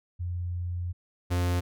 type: tone pair in turn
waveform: sine / 45% pulse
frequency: 88.1 / 88.49 Hz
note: F2 / F2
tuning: +16 / +23 cents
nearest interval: unison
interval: 7 cents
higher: second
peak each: -29 / -24 dBFS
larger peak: second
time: 0.19-0.93 / 1.3-1.61 s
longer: first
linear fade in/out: 20 ms
effects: none